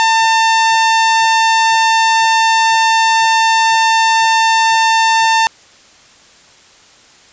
sawtooth tone, 898 Hz, A5, 35 cents sharp, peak -5 dBFS, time 0-5.47 s, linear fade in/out 0 ms, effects white hiss -44 dBFS RMS until 7.32 s + resampled to 16000 Hz

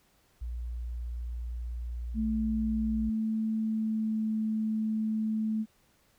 sine tone, 59.4 Hz, A#1, 33 cents sharp, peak -33 dBFS, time 0.41-3.1 s, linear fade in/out 10 ms
sine tone with pitch glide, 220 to 218.2 Hz, A3 to A3, 0 to -14 cents, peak -27 dBFS, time 2.14-5.66 s, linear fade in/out 50 ms, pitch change -14 cents, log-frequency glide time 3.57-4.31 s
effects pink hiss -67 dBFS RMS until 6.18 s

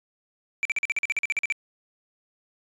triangle tone bursts, 2333 Hz, D7, 12 cents flat, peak -20 dBFS, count 14, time 0.63-1.523 s, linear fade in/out 0 ms, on 22 ms, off 45 ms, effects resampled to 24000 Hz

